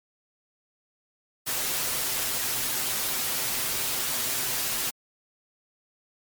white noise with comb filter, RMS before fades -28 dBFS, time 1.46-4.91 s, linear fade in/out 20 ms, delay 7.9 ms, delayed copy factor +0.5, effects MP3 96 kbps

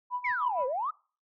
sine tone with tremolo, 987.8 Hz, B5, in tune, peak -27 dBFS, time 0.1-0.73 s, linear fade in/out 50 ms, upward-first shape sine, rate 6.4 Hz, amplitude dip 85%
sine exponential two-way sweep, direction down then up, 2325 to 493.9 to 1321 Hz, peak -28 dBFS, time 0.24-0.91 s, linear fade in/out 10 ms, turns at 0.66 s
effects noise-tail reverb RT60 0.4 s tail -25 dB re dry + tanh soft clip ceiling -18 dBFS

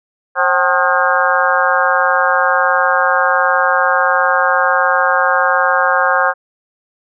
harmonic tone with a mistuned harmonic, 178.6 Hz, F3, 39 cents sharp, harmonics 3 / 4 / 5 / 6 / 7 / 8 / 9, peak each -18 / -18 / -22 / -18 / -18 / -18 / -17 dBFS, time 0.35-6.34 s, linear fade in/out 50 ms, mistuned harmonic 4, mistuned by +110 cents, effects none

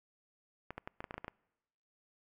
clicks, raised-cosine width 0.5 ms, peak -26 dBFS, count 10, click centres 0.706 / 0.78 / 0.875 / 1.005 / 1.042 / 1.109 / 1.142 / 1.18 / 1.245 / 1.281 s, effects noise-tail reverb RT60 1.0 s tail -26 dB re dry

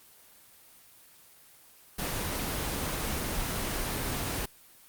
pink noise, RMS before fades -32 dBFS, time 1.98-4.46 s, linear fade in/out 10 ms, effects white hiss -56 dBFS RMS until 4.88 s + Opus 24 kbps

